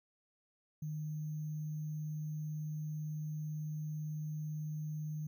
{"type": "tone with sample-and-hold", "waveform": "sine", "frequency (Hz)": 153, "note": "D#3", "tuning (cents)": -29, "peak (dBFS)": -37, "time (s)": [0.82, 5.27], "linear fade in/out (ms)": 5, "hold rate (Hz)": 6300, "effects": []}